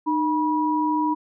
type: tone pair together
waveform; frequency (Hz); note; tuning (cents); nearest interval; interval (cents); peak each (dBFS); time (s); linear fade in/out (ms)
sine; 305.5 / 969.9; D#4 / B5; -32 / -32; octave + minor sixth; 2000; -22; 0.06-1.15; 20
effects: none